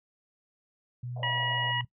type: tone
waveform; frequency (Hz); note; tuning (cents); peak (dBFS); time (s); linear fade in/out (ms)
sine; 122.8; B2; -9; -34; 1.03-1.85; 5
type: band-pass noise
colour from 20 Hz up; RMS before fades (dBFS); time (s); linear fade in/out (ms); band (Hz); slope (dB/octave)
white; -44; 1.16-1.72; 5; 530 to 730; 48
type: harmonic tone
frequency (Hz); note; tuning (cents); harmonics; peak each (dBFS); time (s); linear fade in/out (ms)
965; B5; -40; 1 / 2 / 3; -32 / -32 / -32; 1.23-1.81; 2
effects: noise-tail reverb RT60 0.1 s tail -19 dB re dry